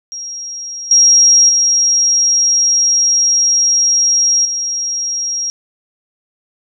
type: tone with level steps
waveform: sine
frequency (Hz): 5620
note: F8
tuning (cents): +10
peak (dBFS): -23 / -5 / -9 / -16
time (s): 0.12-5.5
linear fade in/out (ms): 0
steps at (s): 0.91 / 1.49 / 4.45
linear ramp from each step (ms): 2
effects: none

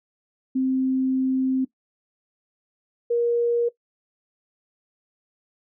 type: tone pair in turn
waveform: sine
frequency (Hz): 261.6 / 473.2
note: C4 / A#4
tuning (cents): 0 / +26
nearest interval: minor seventh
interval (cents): 1026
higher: second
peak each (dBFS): -19 / -18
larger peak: second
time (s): 0.55-1.65 / 3.1-3.69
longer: first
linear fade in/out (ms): 10
effects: noise-tail reverb RT60 0.1 s tail -18 dB re dry

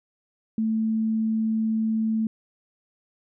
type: tone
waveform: sine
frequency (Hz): 221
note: A3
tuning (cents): +8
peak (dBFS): -21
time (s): 0.58-2.27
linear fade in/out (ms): 2
effects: none

